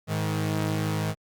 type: tone pair together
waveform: sawtooth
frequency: 105.77 / 158.2 Hz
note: G#2 / D#3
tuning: +32 / +29 cents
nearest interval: perfect fifth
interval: 697 cents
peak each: -24 dBFS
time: 0.07-1.15 s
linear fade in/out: 50 ms
effects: Opus 48 kbps